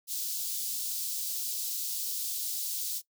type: high-pass noise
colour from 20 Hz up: white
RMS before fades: -34 dBFS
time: 0.07-3.02 s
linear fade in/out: 50 ms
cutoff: 3900 Hz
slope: 24 dB/octave
effects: noise-tail reverb RT60 0.1 s tail -19 dB re dry